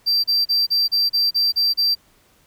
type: tone bursts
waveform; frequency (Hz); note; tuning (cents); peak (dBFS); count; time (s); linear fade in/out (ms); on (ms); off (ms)
triangle; 4699; D8; 0; -14; 9; 0.06-1.952; 20; 180; 34
effects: pink hiss -57 dBFS RMS until 2.46 s